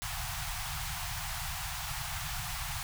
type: band-stop noise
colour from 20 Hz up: pink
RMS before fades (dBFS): -37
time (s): 0.02-2.83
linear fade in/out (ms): 0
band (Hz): 160 to 690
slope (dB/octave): 96
effects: none